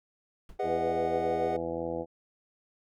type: noise with exponential decay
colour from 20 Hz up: brown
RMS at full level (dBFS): -40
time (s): 0.49-0.63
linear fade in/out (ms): 2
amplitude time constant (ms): 30
type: chord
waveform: triangle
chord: G# minor seventh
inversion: none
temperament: equal with one note detuned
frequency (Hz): 407.7 / 493.9 / 622.3 / 740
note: G#4 / B4 / D#5 / F#5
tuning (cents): -32 / 0 / 0 / 0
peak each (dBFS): -31 / -33 / -34 / -30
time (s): 0.59-1.57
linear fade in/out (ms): 10
type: harmonic tone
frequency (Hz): 83.5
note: E2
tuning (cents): +23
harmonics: 1 / 2 / 3 / 4 / 5 / 6 / 7 / 8 / 9 / 10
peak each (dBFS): -46 / -43 / -43 / -37 / -45 / -34 / -44 / -41 / -45 / -45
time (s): 0.62-2.06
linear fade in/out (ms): 50
effects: none